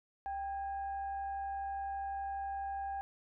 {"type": "tone with frequency modulation", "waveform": "sine", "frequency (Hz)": 789, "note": "G5", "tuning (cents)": 11, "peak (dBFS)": -36, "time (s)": [0.26, 3.01], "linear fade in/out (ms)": 0, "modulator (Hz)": 855, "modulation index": 0.32, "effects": []}